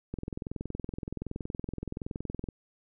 click train, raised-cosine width 3 ms, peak -22 dBFS, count 51, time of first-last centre 0.14-2.487 s, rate 21.3 Hz, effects none

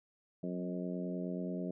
harmonic tone with a mistuned harmonic, 89.4 Hz, F2, 41 cents sharp, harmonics 2 / 3 / 4 / 5 / 6 / 7, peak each -38 / -42 / -44 / -47 / -49 / -46 dBFS, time 0.43-1.71 s, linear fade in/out 5 ms, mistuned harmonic 2, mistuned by +22 cents, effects none

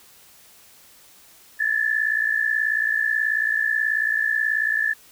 sine tone pair together, 1715 / 1773.4 Hz, A6 / A6, -45 / +13 cents, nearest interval minor second, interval 58 cents, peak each -22 dBFS, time 1.59-4.94 s, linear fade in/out 20 ms, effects white hiss -51 dBFS RMS until 5.11 s

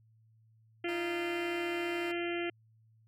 harmonic tone, 345.1 Hz, F4, 21 cents flat, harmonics 1 / 2 / 4 / 5 / 6 / 7 / 8 / 9, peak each -34 / -42 / -46 / -46 / -42 / -45 / -45 / -47 dBFS, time 0.84-2.5 s, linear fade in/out 5 ms
10% pulse tone with vibrato, 311.1 Hz, D#4, in tune, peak -36 dBFS, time 0.88-2.12 s, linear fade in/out 10 ms, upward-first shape square, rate 2.1 Hz, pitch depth 12 cents each way
effects added 111 Hz sine -62 dBFS peak until 3.07 s

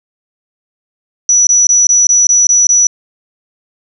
sine tone bursts, 5900 Hz, F#8, 6 cents flat, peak -5 dBFS, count 8, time 1.29-2.87 s, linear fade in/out 2 ms, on 180 ms, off 20 ms, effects none

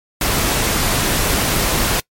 pink noise, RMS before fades -17 dBFS, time 0.21-2 s, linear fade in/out 2 ms, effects noise-tail reverb RT60 0.1 s tail -24 dB re dry + MP3 64 kbps

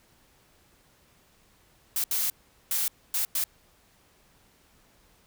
blue noise bursts at uneven times, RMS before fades -27 dBFS, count 5, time 1.96-2.04 / 2.11-2.3 / 2.71-2.88 / 3.14-3.25 / 3.35-3.44 s, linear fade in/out 2 ms, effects pink hiss -62 dBFS RMS until 5.26 s

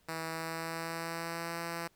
5% pulse tone with pitch glide, 162.4 to 168.42 Hz, E3 to E3, -26 to +37 cents, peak -25 dBFS, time 0.08-1.88 s, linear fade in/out 10 ms, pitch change +63 cents, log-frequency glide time 0.3-1.58 s, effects pink hiss -69 dBFS RMS until 1.95 s

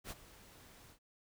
pink noise with ADSR envelope, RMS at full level -43 dBFS, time 0.04-0.99 s, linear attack 66 ms, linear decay 32 ms, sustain -16 dB, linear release 89 ms, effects none

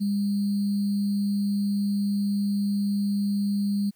sine tone with sample-and-hold, 201.8 Hz, G#3, 49 cents flat, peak -22 dBFS, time 0-3.91 s, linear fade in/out 20 ms, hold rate 4410 Hz, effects white hiss -67 dBFS RMS until 3.95 s

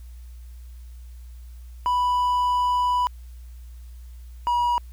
triangle tone pair in turn, 987.8 / 964.7 Hz, B5 / B5, 0 / -41 cents, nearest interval unison, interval 41 cents, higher first, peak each -17 dBFS, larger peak neither, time 1.86-3.07 / 4.47-4.78 s, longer first, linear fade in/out 0 ms, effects added 60 Hz sine -38 dBFS peak until 4.92 s + white hiss -60 dBFS RMS until 4.92 s

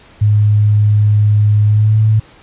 sine tone with pitch glide, 104.9 to 108.72 Hz, G#2 to A2, +18 to -20 cents, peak -7 dBFS, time 0.21-2.2 s, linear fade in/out 10 ms, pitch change +62 cents, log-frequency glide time 1.65-2 s, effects pink hiss -43 dBFS RMS until 2.42 s + resampled to 8000 Hz

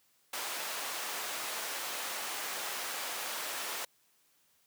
pink high-pass noise, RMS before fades -38 dBFS, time 0.33-3.85 s, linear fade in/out 5 ms, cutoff 700 Hz, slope 12 dB/octave, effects white hiss -70 dBFS RMS until 4.66 s + high-pass 80 Hz 12 dB/octave

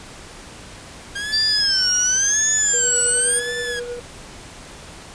sawtooth tone with vibrato, 1600 Hz, G6, 35 cents sharp, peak -21 dBFS, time 1.15-3.8 s, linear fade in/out 10 ms, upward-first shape sine, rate 0.93 Hz, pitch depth 160 cents each way
sine exponential sweep, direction up, 4651 to 8940 Hz, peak -16 dBFS, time 1.32-3.4 s, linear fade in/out 20 ms
triangle tone with tremolo, 483.4 Hz, B4, 37 cents flat, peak -23 dBFS, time 2.73-4 s, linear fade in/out 10 ms, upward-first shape sine, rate 9.5 Hz, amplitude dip 45%
effects pink hiss -39 dBFS RMS until 5.14 s + resampled to 22050 Hz

